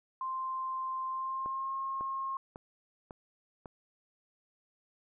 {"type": "tone with pitch glide", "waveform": "sine", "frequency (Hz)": [1046.5, 1074.7], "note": ["C6", "C6"], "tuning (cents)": [0, 46], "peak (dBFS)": -33, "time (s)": [0.21, 2.37], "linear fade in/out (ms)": 2, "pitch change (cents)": 46, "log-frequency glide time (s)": [1.08, 1.73]}
{"type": "click train", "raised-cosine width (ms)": 1, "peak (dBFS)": -30, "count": 5, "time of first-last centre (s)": [1.46, 3.658], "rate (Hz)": 1.82}
{"effects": []}